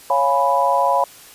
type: chord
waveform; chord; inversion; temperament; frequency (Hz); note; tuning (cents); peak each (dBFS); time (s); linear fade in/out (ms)
sine; C# dominant seventh; none; equal; 554.4 / 698.5 / 830.6 / 987.8; C#5 / E#5 / G#5 / B5; 0 / 0 / 0 / 0; -20 / -21 / -21 / -17; 0.1-1.04; 2
effects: white hiss -43 dBFS RMS until 1.34 s + resampled to 32000 Hz